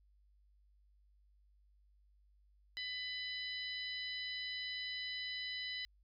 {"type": "harmonic tone", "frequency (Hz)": 999, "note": "B5", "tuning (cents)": 20, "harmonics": [2, 3, 4, 5], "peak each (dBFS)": [-44, -46, -44, -51], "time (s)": [2.77, 5.85], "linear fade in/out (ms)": 0, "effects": ["added 50 Hz sine -66 dBFS peak until 6.03 s"]}